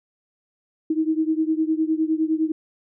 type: beating tone pair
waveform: sine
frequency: 313.4 / 323.2 Hz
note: D#4 / E4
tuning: +13 / -34 cents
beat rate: 9.8 Hz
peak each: -21 / -23 dBFS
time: 0.9-2.52 s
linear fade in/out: 5 ms
effects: none